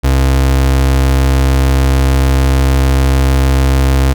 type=tone; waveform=35% pulse; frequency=66.7 Hz; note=C2; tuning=34 cents sharp; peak=-6 dBFS; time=0.03-4.14 s; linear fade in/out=20 ms; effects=none